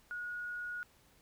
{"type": "tone", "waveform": "sine", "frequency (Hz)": 1449, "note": "F#6", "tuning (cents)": -37, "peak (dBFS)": -38, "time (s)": [0.11, 0.83], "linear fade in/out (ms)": 0, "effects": ["pink hiss -66 dBFS RMS until 1.21 s"]}